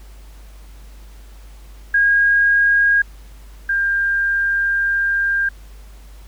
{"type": "tone pair in turn", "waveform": "sine", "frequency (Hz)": [1632, 1598.4], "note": ["G#6", "G6"], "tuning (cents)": [-31, 33], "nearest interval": "unison", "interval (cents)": 36, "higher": "first", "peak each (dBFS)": [-11, -15], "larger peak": "first", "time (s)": [[1.94, 3.02], [3.69, 5.49]], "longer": "second", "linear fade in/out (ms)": 5, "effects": ["added 50 Hz sine -37 dBFS peak until 6.27 s", "pink hiss -50 dBFS RMS until 6.27 s"]}